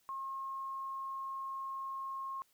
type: tone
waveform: sine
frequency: 1076 Hz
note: C6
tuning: 48 cents sharp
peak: -38 dBFS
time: 0.09-2.42 s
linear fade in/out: 0 ms
effects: white hiss -72 dBFS RMS until 2.53 s